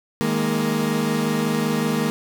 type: chord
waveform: 30% pulse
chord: D# suspended fourth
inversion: none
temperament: equal with one note detuned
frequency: 157.64 / 207.7 / 233.1 Hz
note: D#3 / G#3 / A#3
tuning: +23 / 0 / 0 cents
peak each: -23 / -22 / -20 dBFS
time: 0.21-2.1 s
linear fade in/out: 0 ms
effects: none